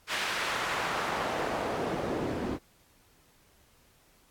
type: noise with band-pass filter sweep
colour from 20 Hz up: pink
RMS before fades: -32 dBFS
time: 0.07-2.59 s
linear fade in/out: 50 ms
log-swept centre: 2400 to 270 Hz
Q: 0.99
effects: pink hiss -63 dBFS RMS until 4.3 s + AAC 64 kbps